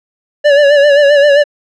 square tone with vibrato, 575 Hz, D5, 37 cents flat, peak -5 dBFS, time 0.44-1.44 s, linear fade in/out 20 ms, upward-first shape sine, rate 7.6 Hz, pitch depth 57 cents each way, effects low-pass 3000 Hz 12 dB/octave

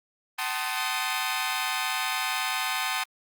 15% pulse chord, F# diminished seventh, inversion none, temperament equal with one note detuned, 759.5 / 880 / 1046.5 / 1244.5 Hz, F#5 / A5 / C6 / Eb6, +45 / 0 / 0 / 0 cents, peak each -26 dBFS, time 0.38-3.04 s, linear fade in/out 10 ms, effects Opus 24 kbps

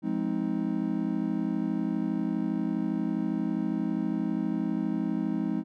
triangle chord, F minor seventh, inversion none, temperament just, 174.61 / 209.5 / 261.9 / 314.3 Hz, F3 / Ab3 / C4 / Eb4, 0 / +15 / +2 / +18 cents, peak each -32 / -29 / -30 / -30 dBFS, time 0.02-5.64 s, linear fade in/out 50 ms, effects none

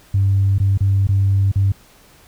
sine tone with dropouts, 98 Hz, G2, in tune, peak -11 dBFS, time 0.14-1.72 s, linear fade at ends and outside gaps 5 ms, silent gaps 0.583-0.6 / 0.776-0.806 / 1.071-1.088 / 1.517-1.557 s, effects tanh soft clip ceiling -8 dBFS + pink hiss -49 dBFS RMS until 2.27 s

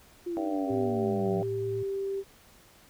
sine exponential sweep, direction down, 355.3 to 174.61 Hz, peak -30 dBFS, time 0.26-1.42 s, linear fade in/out 10 ms
harmonic tone, 97 Hz, G2, 18 cents flat, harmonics 3 / 4 / 5 / 6 / 7 / 8, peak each -41 / -42 / -39 / -38 / -36 / -39 dBFS, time 0.37-1.43 s, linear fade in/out 0 ms
sine tone, 392 Hz, G4, in tune, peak -29 dBFS, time 0.65-2.24 s, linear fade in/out 50 ms
sine tone with vibrato, 110.6 Hz, A2, 9 cents sharp, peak -35 dBFS, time 0.7-1.83 s, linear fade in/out 5 ms, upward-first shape sine, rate 9.6 Hz, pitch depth 23 cents each way
effects pink hiss -57 dBFS RMS until 2.89 s

